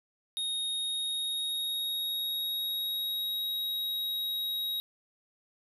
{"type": "tone with pitch glide", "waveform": "square", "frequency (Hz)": [3729, 3805], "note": ["A#7", "A#7"], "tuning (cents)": [0, 35], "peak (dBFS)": -31, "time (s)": [0.37, 4.8], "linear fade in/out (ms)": 0, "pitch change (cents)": 35, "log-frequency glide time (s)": [0.67, 3.46], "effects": []}